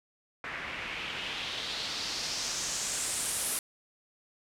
white noise with low-pass filter sweep, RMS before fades -35 dBFS, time 0.44-3.59 s, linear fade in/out 2 ms, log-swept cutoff 1900 to 11000 Hz, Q 2.5, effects none

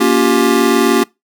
square chord, G half-diminished seventh, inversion first, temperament just, 235.2 / 282.2 / 352.8 / 392 Hz, Bb3 / Db4 / F4 / G4, +16 / +31 / +18 / 0 cents, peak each -16 dBFS, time 0-1.04 s, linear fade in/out 10 ms, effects noise-tail reverb RT60 0.2 s tail -23 dB re dry

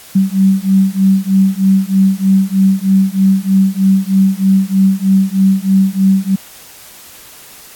sine beating tone pair, 190.9 / 194.1 Hz, G3 / G3, -46 / -17 cents, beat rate 3.2 Hz, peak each -11 dBFS, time 0.15-6.36 s, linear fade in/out 10 ms, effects white hiss -37 dBFS RMS until 7.75 s + AAC 64 kbps

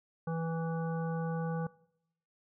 harmonic tone, 164.3 Hz, E3, 5 cents flat, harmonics 1 / 3 / 5 / 7 / 9, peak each -33 / -39 / -43 / -46 / -49 dBFS, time 0.27-1.67 s, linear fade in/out 5 ms, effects noise-tail reverb RT60 0.8 s tail -22 dB re dry

